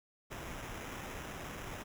pink noise with sample-and-hold, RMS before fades -44 dBFS, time 0.3-1.84 s, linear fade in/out 20 ms, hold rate 4410 Hz, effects none

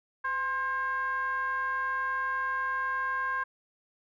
triangle ring-modulated tone, 274.1 Hz, C#4, 19 cents flat, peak -23 dBFS, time 0.24-3.44 s, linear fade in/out 10 ms, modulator 1330 Hz, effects none

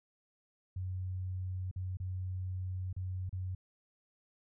sine tone with dropouts, 92.5 Hz, F#2, in tune, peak -35 dBFS, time 0.76-3.55 s, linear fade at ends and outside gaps 5 ms, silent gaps 1.713-1.76 / 1.971-2 / 2.929-2.964 / 3.294-3.327 s, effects none

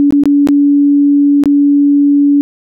sine tone with dropouts, 285.8 Hz, D4, 47 cents flat, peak -5 dBFS, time 0-2.41 s, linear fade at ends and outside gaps 0 ms, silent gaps 0.107-0.124 / 0.236-0.256 / 0.473-0.487 / 1.437-1.457 s, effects none

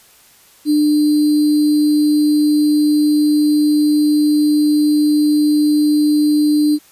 sine tone with sample-and-hold, 298.9 Hz, D4, 31 cents sharp, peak -10 dBFS, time 0.65-6.79 s, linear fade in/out 50 ms, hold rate 4410 Hz, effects white hiss -48 dBFS RMS until 6.91 s + resampled to 32000 Hz

